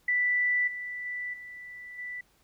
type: tone with level steps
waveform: sine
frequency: 1975.5 Hz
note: B6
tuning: in tune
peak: -23 / -34 / -32 / -41 / -35 dBFS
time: 0.08-2.21 s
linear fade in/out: 5 ms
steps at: 0.67 / 1.05 / 1.33 / 1.98 s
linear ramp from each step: 10 ms
effects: pink hiss -66 dBFS RMS until 2.43 s